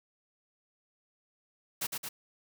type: noise with echo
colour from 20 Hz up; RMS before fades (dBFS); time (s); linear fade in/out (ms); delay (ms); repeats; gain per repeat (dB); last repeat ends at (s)
white; -33; 1.81-1.87; 10; 110; 2; -3; 2.09
effects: none